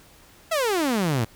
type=exponential sweep; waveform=sawtooth; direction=down; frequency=680 to 106.7 Hz; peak=-17 dBFS; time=0.51-1.25 s; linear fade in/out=10 ms; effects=pink hiss -52 dBFS RMS until 1.35 s